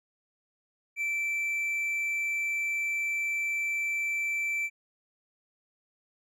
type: tone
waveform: triangle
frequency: 2332 Hz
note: D7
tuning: 13 cents flat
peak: -26 dBFS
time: 0.96-4.7 s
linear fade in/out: 50 ms
effects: none